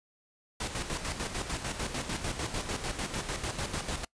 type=noise with tremolo; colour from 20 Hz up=pink; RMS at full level=-33 dBFS; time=0.6-4.05 s; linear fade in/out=5 ms; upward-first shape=square; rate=6.7 Hz; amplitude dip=55%; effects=noise-tail reverb RT60 0.1 s tail -24 dB re dry + resampled to 22050 Hz